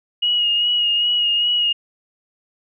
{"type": "tone with vibrato", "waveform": "sine", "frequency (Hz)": 2882, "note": "F#7", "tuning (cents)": -46, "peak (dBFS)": -15, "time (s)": [0.22, 1.73], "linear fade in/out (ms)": 10, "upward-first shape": "sine", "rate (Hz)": 2.5, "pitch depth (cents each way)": 26, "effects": []}